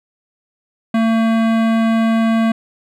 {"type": "tone with hard clipping", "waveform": "sine", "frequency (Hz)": 225.6, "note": "A3", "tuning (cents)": 44, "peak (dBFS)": -14, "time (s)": [0.94, 2.52], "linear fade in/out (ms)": 5, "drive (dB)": 18, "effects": []}